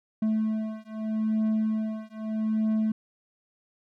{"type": "beating tone pair", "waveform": "triangle", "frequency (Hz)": [217.7, 218.5], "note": ["A3", "A3"], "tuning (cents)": [-18, -12], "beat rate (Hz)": 0.8, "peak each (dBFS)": -26, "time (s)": [0.22, 2.92], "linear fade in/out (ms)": 5, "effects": []}